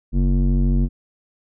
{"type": "tone with low-pass filter", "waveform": "square", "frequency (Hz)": 46.77, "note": "F#1", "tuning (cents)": 19, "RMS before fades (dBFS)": -17, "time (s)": [0.12, 0.89], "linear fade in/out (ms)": 50, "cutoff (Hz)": 240, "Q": 2.2, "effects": []}